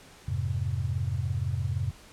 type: chord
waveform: sine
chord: F minor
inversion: none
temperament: just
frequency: 87.31 / 104.77 / 130.96 Hz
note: F2 / Ab2 / C3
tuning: 0 / +16 / +2 cents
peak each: -31 dBFS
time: 0.28-1.91 s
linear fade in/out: 5 ms
effects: pink hiss -52 dBFS RMS until 2.12 s + low-pass 10000 Hz 12 dB/octave